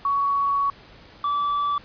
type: tone pair in turn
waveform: sine / triangle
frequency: 1121 / 1156.5 Hz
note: C#6 / D6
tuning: +19 / -27 cents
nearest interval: minor second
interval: 54 cents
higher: second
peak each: -19 dBFS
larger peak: neither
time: 0.05-0.7 / 1.24-1.78 s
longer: first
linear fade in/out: 2 ms
effects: pink hiss -48 dBFS RMS until 1.84 s + resampled to 11025 Hz